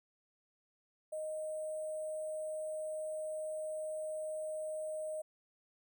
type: tone with sample-and-hold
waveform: sine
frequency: 622.3 Hz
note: D#5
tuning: in tune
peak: -37 dBFS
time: 1.12-5.22 s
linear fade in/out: 10 ms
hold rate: 8820 Hz
effects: none